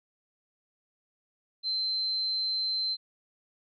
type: tone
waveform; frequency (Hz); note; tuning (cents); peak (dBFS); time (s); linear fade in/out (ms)
sine; 4100; C8; -36; -24; 1.63-2.97; 50
effects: tanh soft clip ceiling -26 dBFS + MP3 48 kbps